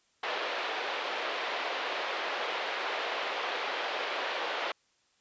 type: band-pass noise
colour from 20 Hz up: pink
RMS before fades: -34 dBFS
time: 0.23-4.72 s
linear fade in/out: 5 ms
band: 460 to 3700 Hz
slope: 24 dB/octave
effects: white hiss -70 dBFS RMS until 5.2 s + resampled to 16000 Hz